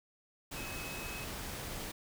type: tone in noise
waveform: sine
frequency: 2564 Hz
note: E7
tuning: 49 cents flat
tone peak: -45 dBFS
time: 0.56-1.25 s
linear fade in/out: 10 ms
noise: pink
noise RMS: -42 dBFS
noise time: 0.51-1.92 s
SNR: -6 dB
effects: none